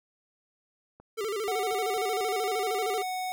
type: click train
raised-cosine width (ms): 1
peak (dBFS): -36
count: 6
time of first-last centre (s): 1-2.208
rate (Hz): 4.14
type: tone with vibrato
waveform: square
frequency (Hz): 421.7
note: G#4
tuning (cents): +26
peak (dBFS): -30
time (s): 1.17-3.03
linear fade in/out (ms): 20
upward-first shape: square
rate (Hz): 13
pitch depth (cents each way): 100
type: tone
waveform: square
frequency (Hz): 740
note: F#5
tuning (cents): 0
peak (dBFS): -31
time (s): 1.48-3.32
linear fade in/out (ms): 0
effects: none